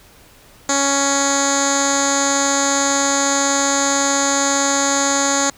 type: tone with low-pass filter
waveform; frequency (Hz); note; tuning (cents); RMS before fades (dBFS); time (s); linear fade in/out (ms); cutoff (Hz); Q
10% pulse; 278.2; C#4; +6; -17; 0.69-5.5; 2; 6800; 6.8
effects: pink hiss -47 dBFS RMS until 5.57 s